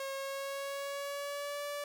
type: tone with pitch glide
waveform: sawtooth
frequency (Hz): 543 to 578.6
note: C#5 to D5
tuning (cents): -36 to -26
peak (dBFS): -33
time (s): 0-1.84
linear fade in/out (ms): 2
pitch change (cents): +110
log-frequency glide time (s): 0.14-1.63
effects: none